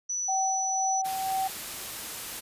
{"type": "tone", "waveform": "sine", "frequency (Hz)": 5940, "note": "F#8", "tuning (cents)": 6, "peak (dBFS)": -28, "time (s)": [0.09, 1.02], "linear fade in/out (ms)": 10}
{"type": "tone with tremolo", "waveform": "sine", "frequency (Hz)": 766, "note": "G5", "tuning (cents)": -40, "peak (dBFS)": -25, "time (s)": [0.28, 1.48], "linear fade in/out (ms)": 10, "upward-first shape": "sine", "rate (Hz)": 2, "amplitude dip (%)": 40}
{"type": "noise", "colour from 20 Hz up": "white", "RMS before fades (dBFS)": -37, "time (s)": [1.04, 2.41], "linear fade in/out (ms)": 20}
{"effects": ["resampled to 32000 Hz"]}